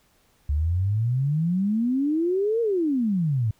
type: exponential two-way sweep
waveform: sine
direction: up then down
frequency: 70.1 to 473.6 to 103.5 Hz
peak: -20 dBFS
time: 0.49-3.51 s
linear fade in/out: 5 ms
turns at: 2.61 s
effects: pink hiss -63 dBFS RMS until 3.59 s